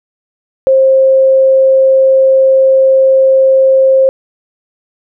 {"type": "tone", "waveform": "sine", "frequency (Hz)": 531, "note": "C5", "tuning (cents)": 25, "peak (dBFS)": -4, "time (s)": [0.67, 4.09], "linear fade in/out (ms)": 0, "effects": []}